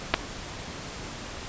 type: clicks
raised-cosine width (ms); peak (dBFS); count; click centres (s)
0.3; -4; 2; 0.139 / 0.142
effects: pink hiss -38 dBFS RMS until 1.48 s + resampled to 16000 Hz